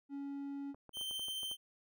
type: tone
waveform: triangle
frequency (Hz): 280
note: C#4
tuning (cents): +18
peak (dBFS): -38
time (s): 0.09-0.75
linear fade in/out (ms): 50
type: clicks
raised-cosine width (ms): 1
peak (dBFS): -40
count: 9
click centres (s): 0.745 / 0.893 / 0.971 / 1.012 / 1.111 / 1.195 / 1.284 / 1.432 / 1.514
type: tone with tremolo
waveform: 45% pulse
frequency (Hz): 3114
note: G7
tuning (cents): -12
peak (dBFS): -37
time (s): 0.93-1.57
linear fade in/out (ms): 50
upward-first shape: triangle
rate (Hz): 14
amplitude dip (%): 25
effects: none